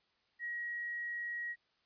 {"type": "tone", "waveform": "sine", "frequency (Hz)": 1901, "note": "A#6", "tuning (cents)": 33, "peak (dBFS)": -37, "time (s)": [0.39, 1.56], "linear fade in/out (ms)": 50, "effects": ["white hiss -75 dBFS RMS until 1.85 s", "resampled to 11025 Hz"]}